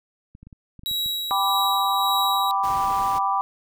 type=clicks; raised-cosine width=5 ms; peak=-31 dBFS; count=8; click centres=0.351 / 0.43 / 0.47 / 0.528 / 0.793 / 0.835 / 0.913 / 1.061 s
type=tone with tremolo; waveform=45% pulse; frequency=3868 Hz; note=B7; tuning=37 cents flat; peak=-23 dBFS; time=0.86-2.51 s; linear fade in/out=0 ms; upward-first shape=sine; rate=1.7 Hz; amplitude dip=40%
type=chord; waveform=sine; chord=G major; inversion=none; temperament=equal; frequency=784 / 987.8 / 1174.7 Hz; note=G5 / B5 / D6; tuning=0 / 0 / 0 cents; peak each=-24 dBFS; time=1.31-3.41 s; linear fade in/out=0 ms
type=noise; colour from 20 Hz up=pink; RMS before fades=-37 dBFS; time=2.63-3.19 s; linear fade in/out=10 ms
effects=none